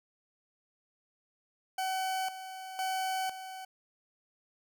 40% pulse tone with tremolo, 756 Hz, F#5, 37 cents sharp, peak -30 dBFS, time 1.78-3.65 s, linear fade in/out 5 ms, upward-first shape square, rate 0.99 Hz, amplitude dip 70%, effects none

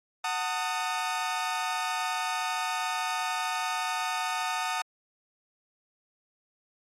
sawtooth chord, D# diminished, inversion first, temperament equal with one note detuned, 740 / 897.5 / 1244.5 Hz, F#5 / A5 / D#6, 0 / +34 / 0 cents, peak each -29 dBFS, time 0.24-4.82 s, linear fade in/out 5 ms, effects low-pass 9000 Hz 12 dB/octave + AAC 48 kbps

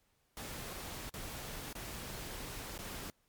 pink noise with dropouts, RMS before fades -44 dBFS, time 0.37-3.1 s, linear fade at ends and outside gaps 1 ms, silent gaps 1.095-1.139 / 1.728-1.752 / 2.779-2.789 s, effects pink hiss -75 dBFS RMS until 3.28 s + MP3 96 kbps

